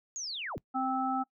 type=linear sweep; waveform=sine; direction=down; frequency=6800 to 34.66 Hz; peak=-35 dBFS; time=0.16-0.58 s; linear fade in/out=0 ms
type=harmonic tone; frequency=261.6 Hz; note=C4; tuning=in tune; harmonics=1 / 3 / 5; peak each=-33 / -31 / -34 dBFS; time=0.74-1.24 s; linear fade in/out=20 ms
effects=noise-tail reverb RT60 0.1 s tail -22 dB re dry